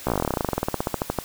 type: slowing click train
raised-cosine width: 1 ms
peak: -8 dBFS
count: 28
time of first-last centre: 0.07-1.187 s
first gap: 15 ms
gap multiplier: 1.07
effects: white hiss -40 dBFS RMS until 1.24 s